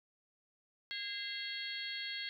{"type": "harmonic tone with a mistuned harmonic", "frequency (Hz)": 544, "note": "C#5", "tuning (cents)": -33, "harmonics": [3, 4, 5, 6, 7, 8], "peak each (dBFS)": [-47, -44, -51, -44, -50, -44], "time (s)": [0.91, 2.29], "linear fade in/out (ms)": 0, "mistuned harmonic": 4, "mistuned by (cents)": -84, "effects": ["12-bit"]}